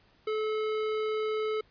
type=tone with hard clipping; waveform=sine; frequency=432.3 Hz; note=A4; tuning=31 cents flat; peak=-30 dBFS; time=0.27-1.61 s; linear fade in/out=5 ms; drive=15 dB; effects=pink hiss -64 dBFS RMS until 1.7 s + resampled to 11025 Hz